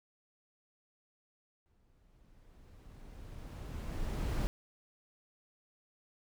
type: noise with exponential growth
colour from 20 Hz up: brown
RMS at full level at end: -31 dBFS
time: 1.66-4.47 s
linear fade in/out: 0 ms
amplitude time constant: 610 ms
effects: none